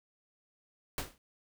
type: noise with exponential decay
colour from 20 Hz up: pink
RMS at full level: -32 dBFS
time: 0.98-1.18 s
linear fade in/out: 1 ms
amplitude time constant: 42 ms
effects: none